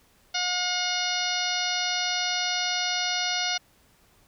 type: harmonic tone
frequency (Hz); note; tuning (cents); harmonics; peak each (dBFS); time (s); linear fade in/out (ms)
720; F#5; -47; 1 / 2 / 3 / 4 / 5 / 6 / 7 / 8; -33 / -33 / -33 / -33 / -33 / -33 / -33 / -33; 0.34-3.58; 10
effects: pink hiss -61 dBFS RMS until 4.27 s